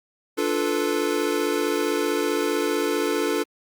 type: chord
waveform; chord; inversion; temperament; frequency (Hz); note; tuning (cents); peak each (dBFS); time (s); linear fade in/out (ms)
square; B half-diminished seventh; first; equal with one note detuned; 293.7 / 349.2 / 438.5 / 493.9; D4 / F4 / A4 / B4; 0 / 0 / -6 / 0; -28 / -28 / -26 / -31; 0.37-3.44; 20
effects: Opus 48 kbps